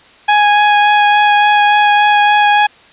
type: tone with vibrato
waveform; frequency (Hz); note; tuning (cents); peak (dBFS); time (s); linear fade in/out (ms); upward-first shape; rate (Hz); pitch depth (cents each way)
sawtooth; 830.6; G#5; 0; -3; 0.28-2.67; 10; sine; 3.5; 9
effects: white hiss -43 dBFS RMS until 2.92 s + resampled to 8000 Hz